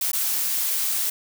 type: noise with dropouts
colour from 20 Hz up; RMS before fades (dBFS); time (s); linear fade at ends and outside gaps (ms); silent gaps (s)
blue; -24; 0.01-1.1; 5; 0.117-0.131
effects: none